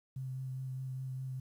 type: tone with vibrato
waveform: sine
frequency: 130.81 Hz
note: C3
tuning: in tune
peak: -37 dBFS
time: 0.16-1.4 s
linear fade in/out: 5 ms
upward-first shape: sine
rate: 4.9 Hz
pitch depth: 16 cents each way
effects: 11-bit